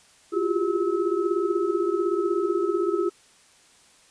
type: tone cluster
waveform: sine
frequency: 343.2 / 359.2 / 379.4 / 400.4 / 1294 Hz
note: F4 / F4 / F#4 / G4 / E6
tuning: -30 / +49 / +43 / +37 / -32 cents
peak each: -26 / -27 / -33 / -26 / -33 dBFS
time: 0.32-3.1 s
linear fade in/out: 20 ms
effects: white hiss -56 dBFS RMS until 4.1 s + resampled to 22050 Hz